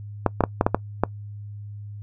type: clicks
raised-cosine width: 1 ms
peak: -3 dBFS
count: 7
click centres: 0.263 / 0.407 / 0.438 / 0.611 / 0.665 / 0.746 / 1.036 s
effects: noise-tail reverb RT60 0.1 s tail -22 dB re dry + added 103 Hz sine -34 dBFS peak until 2.02 s